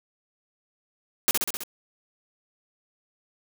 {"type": "noise with echo", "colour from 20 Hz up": "white", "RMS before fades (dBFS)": -20, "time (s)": [1.28, 1.31], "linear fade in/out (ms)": 0, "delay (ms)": 65, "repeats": 5, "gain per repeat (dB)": -3, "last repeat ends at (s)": 1.635, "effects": []}